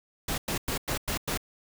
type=noise bursts; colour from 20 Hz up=pink; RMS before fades=-30 dBFS; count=6; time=0.28-1.375 s; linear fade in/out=5 ms; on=100 ms; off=99 ms; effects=none